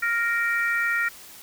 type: harmonic tone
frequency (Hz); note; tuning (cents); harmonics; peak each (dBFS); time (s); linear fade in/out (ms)
466.2; A#4; 0; 3 / 4 / 5; -25 / -24 / -30; 0.02-1.09; 10
effects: white hiss -45 dBFS RMS until 1.42 s